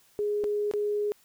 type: tone with dropouts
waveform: sine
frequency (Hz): 415.3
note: G#4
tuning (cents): 0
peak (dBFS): -25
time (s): 0.19-1.12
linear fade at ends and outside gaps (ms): 0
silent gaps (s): 0.438-0.442 / 0.713-0.737
effects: white hiss -62 dBFS RMS until 1.24 s